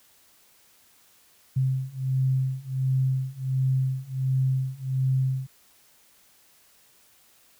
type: beating tone pair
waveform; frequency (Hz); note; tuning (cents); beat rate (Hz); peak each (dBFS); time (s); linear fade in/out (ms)
sine; 130.81 / 132.21; C3 / C3; 0 / +18; 1.4; -26 / -25; 1.56-5.47; 10
effects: white hiss -59 dBFS RMS until 7.59 s